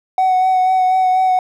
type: tone with vibrato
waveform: triangle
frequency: 746 Hz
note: F#5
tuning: 14 cents sharp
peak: -8 dBFS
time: 0.18-1.39 s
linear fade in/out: 2 ms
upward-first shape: sine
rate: 4.1 Hz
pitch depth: 18 cents each way
effects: tanh soft clip ceiling -6 dBFS